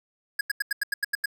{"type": "tone bursts", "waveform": "square", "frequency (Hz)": 1661.2, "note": "G#6", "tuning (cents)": 0, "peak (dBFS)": -23, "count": 9, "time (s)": [0.39, 1.258], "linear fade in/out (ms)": 5, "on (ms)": 20, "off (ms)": 86, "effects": []}